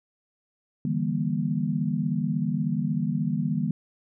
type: chord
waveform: sine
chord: E half-diminished seventh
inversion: third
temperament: just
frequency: 148.33 / 164.81 / 197.78 / 237.3 Hz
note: D3 / E3 / G3 / Bb3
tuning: +18 / 0 / +16 / +31 cents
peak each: -29 dBFS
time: 0.85-3.71 s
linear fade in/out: 2 ms
effects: none